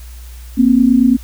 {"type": "tone pair together", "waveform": "sine", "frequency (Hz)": [236, 264.9], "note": ["A#3", "C4"], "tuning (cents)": [22, 22], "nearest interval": "major second", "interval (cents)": 200, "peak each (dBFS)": -10, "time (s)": [0.57, 1.17], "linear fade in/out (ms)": 20, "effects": ["added 60 Hz sine -30 dBFS peak until 1.23 s", "white hiss -43 dBFS RMS until 1.23 s"]}